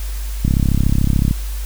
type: click train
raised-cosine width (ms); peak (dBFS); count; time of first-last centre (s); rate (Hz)
5; -3; 30; 0.45-1.311; 33.7
effects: added 50 Hz sine -21 dBFS peak until 1.65 s + white hiss -36 dBFS RMS until 1.65 s